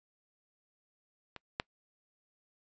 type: clicks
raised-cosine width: 0.3 ms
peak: -27 / -15 dBFS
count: 2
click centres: 1.363 / 1.599 s
effects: noise-tail reverb RT60 0.1 s tail -26 dB re dry + resampled to 16000 Hz